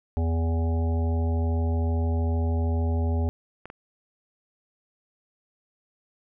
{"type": "harmonic tone", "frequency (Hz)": 82.41, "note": "E2", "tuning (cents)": 0, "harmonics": [1, 3, 5, 7, 9, 10], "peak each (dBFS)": [-22, -32, -36, -39, -41, -42], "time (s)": [0.17, 3.29], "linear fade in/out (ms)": 0}
{"type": "clicks", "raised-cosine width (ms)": 0.5, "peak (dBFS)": -24, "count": 2, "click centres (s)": [3.656, 3.701]}
{"effects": []}